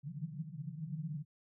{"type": "band-pass noise", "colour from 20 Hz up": "white", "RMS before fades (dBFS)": -42, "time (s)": [0.03, 1.25], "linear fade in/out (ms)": 50, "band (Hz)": [140, 170], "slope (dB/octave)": 96, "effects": []}